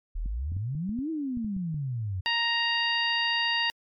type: exponential two-way sweep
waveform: sine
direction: up then down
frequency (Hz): 35.54 to 329.6 to 88.5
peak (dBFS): -28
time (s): 0.15-2.21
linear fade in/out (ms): 10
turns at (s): 1.1
type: clicks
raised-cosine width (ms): 5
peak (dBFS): -28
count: 10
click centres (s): 0.259 / 0.52 / 0.567 / 0.75 / 0.893 / 0.989 / 1.372 / 1.446 / 1.566 / 1.744
type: harmonic tone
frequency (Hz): 934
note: A#5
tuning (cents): +3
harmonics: 1 / 2 / 3 / 4 / 5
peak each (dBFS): -32 / -28 / -28 / -34 / -33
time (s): 2.26-3.7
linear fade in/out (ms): 0
effects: MP3 96 kbps